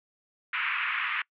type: band-pass noise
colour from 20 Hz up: white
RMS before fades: -30 dBFS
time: 0.53-1.22 s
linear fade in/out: 5 ms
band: 1100 to 2700 Hz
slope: 48 dB/octave
effects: noise-tail reverb RT60 0.1 s tail -25 dB re dry